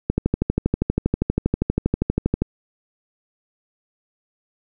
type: click train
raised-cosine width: 3 ms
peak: -5 dBFS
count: 30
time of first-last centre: 0.1-2.42 s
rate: 12.5 Hz
effects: none